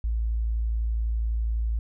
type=tone; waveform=sine; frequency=56 Hz; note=A1; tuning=31 cents sharp; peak=-23 dBFS; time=0.04-1.79 s; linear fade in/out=0 ms; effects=none